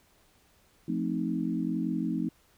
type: chord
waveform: sine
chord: F dominant seventh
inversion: none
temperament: equal with one note detuned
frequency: 174.61 / 220 / 261.6 / 312.2 Hz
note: F3 / A3 / C4 / Eb4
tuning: 0 / 0 / 0 / +6 cents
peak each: -33 dBFS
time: 0.88-2.29 s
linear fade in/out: 5 ms
effects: pink hiss -64 dBFS RMS until 2.57 s